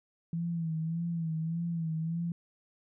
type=tone with vibrato; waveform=sine; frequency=164.81 Hz; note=E3; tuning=in tune; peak=-30 dBFS; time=0.33-2.32 s; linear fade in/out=2 ms; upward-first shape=sine; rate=1.7 Hz; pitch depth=60 cents each way; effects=none